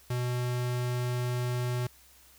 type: tone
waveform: square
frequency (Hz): 123.47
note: B2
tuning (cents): 0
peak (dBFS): -29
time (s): 0.1-1.87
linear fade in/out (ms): 5
effects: added 65 Hz sine -63 dBFS peak until 2.38 s + white hiss -58 dBFS RMS until 2.38 s